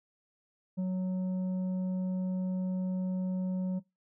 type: tone with tanh clipping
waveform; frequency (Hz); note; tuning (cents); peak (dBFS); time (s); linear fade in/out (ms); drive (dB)
triangle; 185; F#3; 0; -30; 0.77-3.8; 20; 10
effects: noise-tail reverb RT60 0.2 s tail -21 dB re dry